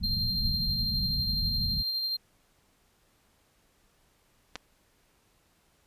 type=low-pass noise; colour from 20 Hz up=pink; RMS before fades=-32 dBFS; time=0-1.83 s; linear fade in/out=20 ms; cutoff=230 Hz; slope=96 dB/octave
type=tone with tremolo; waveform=triangle; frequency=4179 Hz; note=C8; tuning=3 cents flat; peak=-26 dBFS; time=0.03-2.17 s; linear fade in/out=10 ms; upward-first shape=sine; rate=12 Hz; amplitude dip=30%
type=clicks; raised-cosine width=0.2 ms; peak=-18 / -25 dBFS; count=2; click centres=4.556 / 4.56 s
effects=pink hiss -67 dBFS RMS until 5.86 s + resampled to 32000 Hz